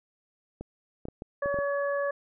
clicks, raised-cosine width 2 ms, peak -24 dBFS, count 7, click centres 0.61 / 1.054 / 1.085 / 1.221 / 1.459 / 1.543 / 1.588 s
harmonic tone, 566 Hz, C#5, 36 cents sharp, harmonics 1 / 2 / 3, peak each -27 / -35 / -35 dBFS, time 1.42-2.11 s, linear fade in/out 5 ms
effects none

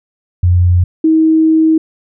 sine tone pair in turn, 88.9 / 318.5 Hz, F2 / D#4, +31 / +41 cents, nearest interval octave + minor seventh, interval 2210 cents, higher second, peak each -6 dBFS, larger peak neither, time 0.43-0.84 / 1.04-1.78 s, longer second, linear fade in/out 5 ms, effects none

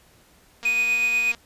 click train, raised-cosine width 0.2 ms, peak -21 dBFS, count 169, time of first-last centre 0.63-1.348 s, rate 234 Hz
triangle tone with tremolo, 2485 Hz, D#7, 3 cents flat, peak -16 dBFS, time 0.65-1.32 s, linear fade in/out 5 ms, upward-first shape triangle, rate 8.2 Hz, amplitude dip 35%
effects pink hiss -56 dBFS RMS until 1.45 s + resampled to 32000 Hz

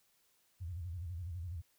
sine tone with vibrato, 86.7 Hz, F2, 12 cents flat, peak -39 dBFS, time 0.6-1.62 s, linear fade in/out 20 ms, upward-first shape square, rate 12 Hz, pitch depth 120 cents each way, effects white hiss -73 dBFS RMS until 1.78 s

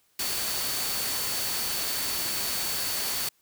sine tone in noise, 4480 Hz, C#8, 18 cents sharp, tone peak -35 dBFS, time 0.19-3.29 s, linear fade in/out 5 ms, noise white, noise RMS -30 dBFS, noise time 0.19-3.29 s, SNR -8 dB, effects white hiss -67 dBFS RMS until 3.41 s

